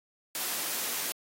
white high-pass noise, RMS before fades -33 dBFS, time 0.35-1.12 s, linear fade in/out 0 ms, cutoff 230 Hz, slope 12 dB/octave, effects AAC 48 kbps

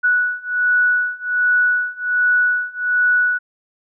sine beating tone pair, 1473 / 1474.3 Hz, F#6 / F#6, -8 / -7 cents, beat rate 1.3 Hz, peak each -18 / -17 dBFS, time 0.03-3.39 s, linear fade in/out 20 ms, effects none

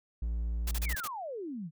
triangle tone, 57 Hz, A#1, 38 cents flat, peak -28 dBFS, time 0.22-0.95 s, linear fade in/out 5 ms
white noise bursts, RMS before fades -38 dBFS, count 6, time 0.67-1.077 s, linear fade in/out 5 ms, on 42 ms, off 31 ms
sine exponential sweep, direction down, 2637 to 147.3 Hz, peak -36 dBFS, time 0.82-1.71 s, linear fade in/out 50 ms
effects none

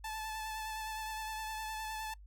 sawtooth tone with vibrato, 873 Hz, A5, 14 cents flat, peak -35 dBFS, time 0.04-2.14 s, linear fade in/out 5 ms, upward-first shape sine, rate 9.7 Hz, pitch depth 21 cents each way, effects noise-tail reverb RT60 0.1 s tail -23 dB re dry + added 50 Hz sine -51 dBFS peak until 2.26 s

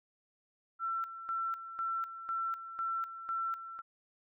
sine tone with tremolo, 1345 Hz, E6, 34 cents sharp, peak -32 dBFS, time 0.79-3.82 s, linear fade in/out 50 ms, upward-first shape square, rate 2 Hz, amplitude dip 70%, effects none

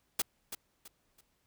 white noise with echo, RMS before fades -30 dBFS, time 0.19-0.22 s, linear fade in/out 5 ms, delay 330 ms, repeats 3, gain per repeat -10 dB, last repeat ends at 1.21 s, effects pink hiss -75 dBFS RMS until 1.46 s

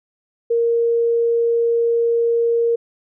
sine tone, 466.2 Hz, A#4, in tune, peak -14 dBFS, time 0.5-2.76 s, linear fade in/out 10 ms, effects none

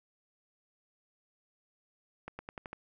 accelerating click train, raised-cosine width 0.5 ms, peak -26 dBFS, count 6, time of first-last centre 2.28-2.73 s, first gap 110 ms, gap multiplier 0.9, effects none

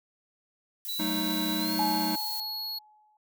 violet noise, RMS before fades -37 dBFS, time 0.85-2.4 s, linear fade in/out 0 ms
square tone with pitch glide, 3951 to 4334 Hz, B7 to C#8, 0 to -40 cents, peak -33 dBFS, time 0.88-2.79 s, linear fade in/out 10 ms, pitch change +160 cents, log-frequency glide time 1.59-1.74 s
square chord, D# diminished, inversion first, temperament equal with one note detuned, 188.56 / 220 / 311.1 Hz, F#3 / A3 / D#4, +33 / 0 / 0 cents, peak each -36 / -35 / -32 dBFS, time 0.99-2.16 s, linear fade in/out 10 ms
sine tone with exponential decay, 850 Hz, G#5, 40 cents sharp, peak -24 dBFS, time 1.79-3.17 s, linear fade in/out 2 ms, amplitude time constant 300 ms
effects none

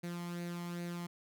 sawtooth tone with flanger, 173.5 Hz, F3, 11 cents flat, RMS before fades -41 dBFS, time 0.03-1.07 s, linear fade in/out 10 ms, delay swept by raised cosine 0.46 to 0.97 ms, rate 2.5 Hz, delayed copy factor +0.55, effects none

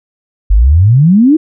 sine exponential sweep, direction up, 45.28 to 329.6 Hz, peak -3 dBFS, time 0.5-1.37 s, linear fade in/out 10 ms, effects none

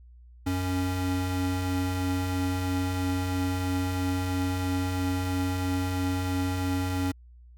square tone pair together, 91.29 / 276.9 Hz, F#2 / C#4, -23 / -2 cents, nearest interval octave + perfect fifth, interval 1921 cents, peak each -29 / -30 dBFS, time 0.46-7.12 s, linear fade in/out 10 ms, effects added 60 Hz sine -48 dBFS peak until 7.57 s

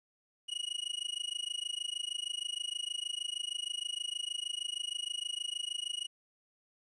45% pulse tone with amplitude modulation, 2903 Hz, F#7, 34 cents flat, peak -31 dBFS, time 0.48-6.07 s, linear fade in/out 20 ms, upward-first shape sine, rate 26.4 Hz, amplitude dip 100%, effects resampled to 24000 Hz + 12-bit

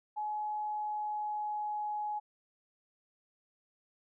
sine tone with pitch glide, 846 to 840.6 Hz, G#5 to G#5, +32 to +21 cents, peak -33 dBFS, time 0.16-2.2 s, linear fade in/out 20 ms, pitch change -11 cents, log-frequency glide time 0.57-1.91 s, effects none

